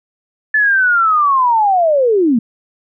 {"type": "linear sweep", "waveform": "sine", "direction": "down", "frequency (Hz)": [1748, 214.2], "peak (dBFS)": -9, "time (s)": [0.54, 2.39], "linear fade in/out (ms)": 5, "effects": []}